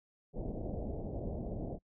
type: low-pass noise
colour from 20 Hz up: pink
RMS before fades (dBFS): -39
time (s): 0.33-1.79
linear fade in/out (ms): 50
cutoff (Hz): 690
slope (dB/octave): 48
effects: noise-tail reverb RT60 0.1 s tail -26 dB re dry